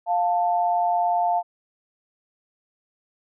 sine tone pair together, 702.4 / 885 Hz, F5 / A5, +10 / +10 cents, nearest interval major third, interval 400 cents, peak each -20 / -24 dBFS, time 0.06-1.43 s, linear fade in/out 50 ms, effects none

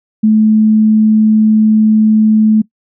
sine tone, 216.6 Hz, A3, 27 cents flat, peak -5 dBFS, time 0.23-2.62 s, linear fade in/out 10 ms, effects noise-tail reverb RT60 0.1 s tail -20 dB re dry

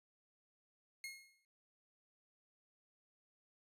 sawtooth tone with exponential decay, 2155 Hz, C#7, 49 cents flat, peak -39 dBFS, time 1.04-1.45 s, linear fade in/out 1 ms, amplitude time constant 89 ms, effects resampled to 32000 Hz

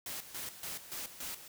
white noise with tremolo, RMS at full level -41 dBFS, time 0.06-1.48 s, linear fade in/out 2 ms, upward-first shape square, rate 3.5 Hz, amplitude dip 70%, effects none

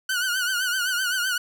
sawtooth tone with vibrato, 1480 Hz, F#6, in tune, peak -19 dBFS, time 0.09-1.38 s, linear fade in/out 5 ms, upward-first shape triangle, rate 7.8 Hz, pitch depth 100 cents each way, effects none

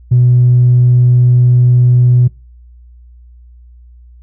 triangle tone with tanh clipping, 123.47 Hz, B2, in tune, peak -5 dBFS, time 0.11-2.28 s, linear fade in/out 10 ms, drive 5 dB, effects noise-tail reverb RT60 0.3 s tail -24 dB re dry + added 60 Hz sine -36 dBFS peak until 4.22 s

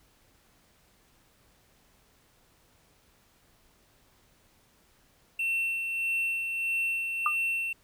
triangle tone with tremolo, 2700 Hz, E7, 41 cents sharp, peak -24 dBFS, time 5.39-7.73 s, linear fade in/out 5 ms, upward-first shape sine, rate 1.6 Hz, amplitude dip 40%
sine tone with exponential decay, 1208 Hz, D6, 48 cents sharp, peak -19 dBFS, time 7.26-7.36 s, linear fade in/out 2 ms, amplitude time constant 20 ms
effects pink hiss -64 dBFS RMS until 7.83 s

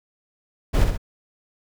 brown noise with echo, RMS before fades -17 dBFS, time 0.73-0.85 s, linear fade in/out 20 ms, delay 64 ms, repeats 2, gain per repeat -5 dB, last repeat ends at 0.978 s, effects none

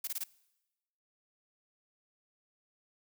blue noise bursts, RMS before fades -36 dBFS, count 4, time 0.04-0.239 s, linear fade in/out 5 ms, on 34 ms, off 21 ms, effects noise-tail reverb RT60 1.0 s tail -22 dB re dry

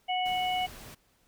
harmonic tone, 735 Hz, F#5, 12 cents flat, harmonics 1 / 3 / 4, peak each -28 / -36 / -34 dBFS, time 0.08-0.67 s, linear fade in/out 20 ms
pink noise, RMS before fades -47 dBFS, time 0.25-0.95 s, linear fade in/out 10 ms
effects pink hiss -68 dBFS RMS until 1.27 s

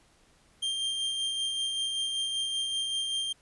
45% pulse tone with tremolo, 3181 Hz, G7, 25 cents sharp, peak -27 dBFS, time 0.62-3.33 s, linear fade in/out 10 ms, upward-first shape sine, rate 5.2 Hz, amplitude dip 30%, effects pink hiss -63 dBFS RMS until 3.41 s + resampled to 24000 Hz

